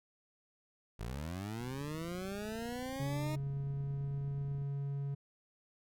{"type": "linear sweep", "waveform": "20% pulse", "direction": "up", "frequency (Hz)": [50.7, 312.4], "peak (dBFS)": -34, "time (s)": [0.99, 3.36], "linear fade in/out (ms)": 10}
{"type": "click train", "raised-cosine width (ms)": 5, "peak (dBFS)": -39, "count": 90, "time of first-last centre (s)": [1.61, 4.617], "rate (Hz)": 29.6}
{"type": "tone with pitch glide", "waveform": "triangle", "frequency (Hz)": [138.59, 139.96], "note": ["C#3", "C#3"], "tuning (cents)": [0, 17], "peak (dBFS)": -33, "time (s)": [2.99, 5.15], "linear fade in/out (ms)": 10, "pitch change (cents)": 17, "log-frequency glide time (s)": [3.31, 4.4]}
{"effects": []}